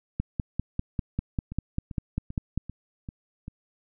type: two click trains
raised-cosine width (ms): 5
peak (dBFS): -24 / -14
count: 6 / 13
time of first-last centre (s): 1.52-3.481 / 0.2-2.576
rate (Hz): 2.55 / 5.05
effects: none